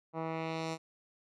10% pulse tone with low-pass filter sweep, 161.8 Hz, E3, 32 cents flat, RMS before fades -37 dBFS, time 0.13-0.78 s, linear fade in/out 50 ms, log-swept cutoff 1100 to 7600 Hz, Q 1.2, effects none

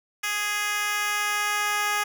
10% pulse tone with high-pass filter sweep, 415.3 Hz, G#4, in tune, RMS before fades -26 dBFS, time 0.23-2.04 s, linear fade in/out 10 ms, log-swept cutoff 1800 to 880 Hz, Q 0.88, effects none

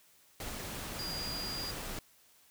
sine tone in noise, 4829 Hz, D8, 47 cents sharp, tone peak -38 dBFS, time 0.99-1.71 s, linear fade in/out 2 ms, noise pink, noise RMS -41 dBFS, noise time 0.4-1.99 s, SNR 0 dB, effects white hiss -64 dBFS RMS until 2.5 s

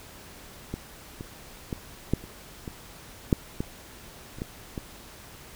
clicks, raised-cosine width 3 ms, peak -18 / -23 / -17 / -9 / -29 / -21 / -6 / -15 / -28 / -18 / -19 dBFS, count 11, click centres 0.74 / 1.209 / 1.728 / 2.136 / 2.24 / 2.678 / 3.328 / 3.605 / 4.386 / 4.419 / 4.778 s, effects pink hiss -47 dBFS RMS until 5.55 s

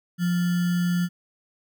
sine tone with sample-and-hold, 176 Hz, F3, 14 cents sharp, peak -20 dBFS, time 0.18-1.09 s, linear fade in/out 50 ms, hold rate 1575 Hz, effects none

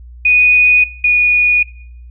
sine tone pair in turn, 2477 / 2457 Hz, D#7 / D#7, -8 / -22 cents, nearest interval unison, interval 14 cents, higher first, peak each -7 dBFS, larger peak neither, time 0.25-0.84 / 1.04-1.63 s, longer neither, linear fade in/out 5 ms, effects noise-tail reverb RT60 0.6 s tail -20 dB re dry + added 60 Hz sine -32 dBFS peak until 2.1 s

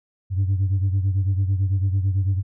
sine beating tone pair, 95.1 / 104.1 Hz, F#2 / G#2, +48 / +5 cents, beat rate 9 Hz, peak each -17 / -23 dBFS, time 0.3-2.43 s, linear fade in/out 50 ms, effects tanh soft clip ceiling -15 dBFS

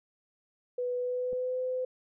sine tone with pitch glide, 493.9 to 509.3 Hz, B4 to C5, 0 to -47 cents, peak -29 dBFS, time 0.78-1.85 s, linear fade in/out 5 ms, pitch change +53 cents, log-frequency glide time 0.97-1.6 s
clicks, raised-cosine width 2 ms, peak -39 / -33 dBFS, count 2, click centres 1.326 / 1.331 s
effects none

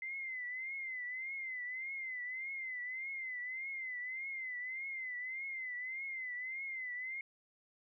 sine tone with vibrato, 2061 Hz, C7, 27 cents flat, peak -39 dBFS, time 0.02-7.21 s, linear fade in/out 2 ms, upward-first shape triangle, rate 1.7 Hz, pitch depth 100 cents each way, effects none

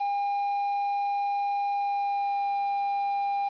triangle tone with pitch glide, 807 to 801.9 Hz, G#5 to G5, -50 to +39 cents, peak -23 dBFS, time 0-3.49 s, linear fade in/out 10 ms, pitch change -11 cents, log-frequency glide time 1.73-2.52 s, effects resampled to 11025 Hz + 9-bit

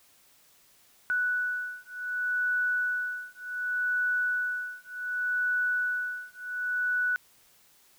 sine beating tone pair, 1480 / 1480.67 Hz, F#6 / F#6, 0 / +1 cents, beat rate 0.67 Hz, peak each -30 dBFS, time 1.1-7.16 s, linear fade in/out 0 ms, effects white hiss -61 dBFS RMS until 7.98 s

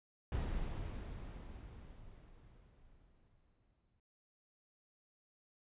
brown noise with exponential decay, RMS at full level -37 dBFS, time 0.32-4 s, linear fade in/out 2 ms, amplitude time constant 800 ms, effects noise-tail reverb RT60 0.1 s tail -24 dB re dry + resampled to 8000 Hz

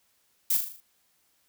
violet noise with echo, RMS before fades -24 dBFS, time 0.5-0.57 s, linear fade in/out 5 ms, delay 39 ms, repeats 6, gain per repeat -5 dB, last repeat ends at 0.804 s, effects white hiss -69 dBFS RMS until 1.48 s

